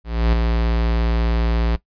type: tone with ADSR envelope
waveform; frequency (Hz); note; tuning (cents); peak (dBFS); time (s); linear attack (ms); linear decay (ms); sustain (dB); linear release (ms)
square; 57.3; A#1; -29; -13; 0.04-1.76; 290; 6; -4; 3
effects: noise-tail reverb RT60 0.1 s tail -17 dB re dry + resampled to 11025 Hz